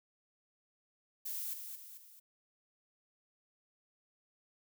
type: noise with echo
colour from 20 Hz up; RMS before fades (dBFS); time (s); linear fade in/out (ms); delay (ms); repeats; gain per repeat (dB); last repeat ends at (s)
violet; -40; 1.25-1.54; 10; 220; 3; -6; 2.2
effects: none